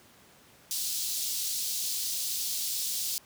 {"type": "high-pass noise", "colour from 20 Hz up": "pink", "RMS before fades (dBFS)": -32, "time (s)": [0.71, 3.18], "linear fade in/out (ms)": 0, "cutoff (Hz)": 4000, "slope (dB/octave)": 24, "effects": ["pink hiss -57 dBFS RMS until 3.25 s", "high-pass 100 Hz 12 dB/octave"]}